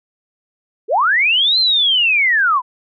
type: linear two-way sweep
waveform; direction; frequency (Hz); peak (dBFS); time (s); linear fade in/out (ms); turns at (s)
sine; up then down; 370 to 4186 to 952; -11; 0.88-2.62; 50; 1.59
effects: none